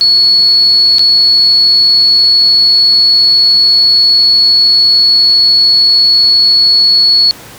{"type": "tone with dropouts", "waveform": "sine", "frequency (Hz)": 4387, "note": "C#8", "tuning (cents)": -19, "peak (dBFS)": -4, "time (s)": [0.01, 7.31], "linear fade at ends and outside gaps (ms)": 0, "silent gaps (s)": [0.984, 0.993], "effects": ["pink hiss -32 dBFS RMS until 7.58 s", "high-pass 80 Hz 12 dB/octave"]}